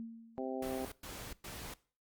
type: tone with exponential decay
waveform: sine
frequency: 228.2 Hz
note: A#3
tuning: 37 cents flat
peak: -39 dBFS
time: 0-0.79 s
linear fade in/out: 0 ms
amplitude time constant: 170 ms
type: harmonic tone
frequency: 130.81 Hz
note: C3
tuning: in tune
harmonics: 2 / 3 / 4 / 5 / 6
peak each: -40 / -42 / -43 / -44 / -45 dBFS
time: 0.38-0.85 s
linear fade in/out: 0 ms
type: noise bursts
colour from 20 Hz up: pink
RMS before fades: -46 dBFS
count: 3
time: 0.62-1.74 s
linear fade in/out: 5 ms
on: 300 ms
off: 110 ms
effects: noise-tail reverb RT60 0.4 s tail -20 dB re dry + Opus 48 kbps